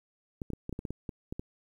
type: clicks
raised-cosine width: 3 ms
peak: -23 dBFS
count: 11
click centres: 0.418 / 0.503 / 0.534 / 0.694 / 0.727 / 0.791 / 0.852 / 0.906 / 1.092 / 1.325 / 1.395 s
effects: 10-bit